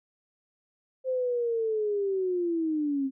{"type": "linear sweep", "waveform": "sine", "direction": "down", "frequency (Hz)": [523.3, 263.2], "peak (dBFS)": -25, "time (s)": [1.04, 3.11], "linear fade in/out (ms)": 50, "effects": []}